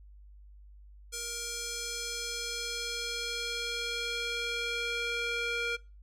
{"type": "tone with band-pass filter sweep", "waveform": "square", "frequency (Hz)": 470.7, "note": "A#4", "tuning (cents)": 17, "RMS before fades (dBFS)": -35, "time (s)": [1.12, 5.77], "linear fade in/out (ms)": 20, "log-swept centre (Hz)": [7200, 2300], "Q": 1.3, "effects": ["noise-tail reverb RT60 0.3 s tail -24 dB re dry", "added 50 Hz sine -50 dBFS peak until 6.02 s"]}